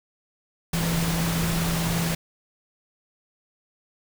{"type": "tone in noise", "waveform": "sine", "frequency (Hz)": 167.1, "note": "E3", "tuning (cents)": 24, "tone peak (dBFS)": -24, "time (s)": [0.73, 2.15], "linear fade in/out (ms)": 5, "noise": "pink", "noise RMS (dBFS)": -28, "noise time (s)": [0.73, 2.15], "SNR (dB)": 1, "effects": []}